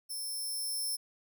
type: tone with level ramp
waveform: 10% pulse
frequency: 5340 Hz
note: E8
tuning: 22 cents sharp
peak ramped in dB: -31 to -26 dBFS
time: 0.09-0.97 s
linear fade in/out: 20 ms
effects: none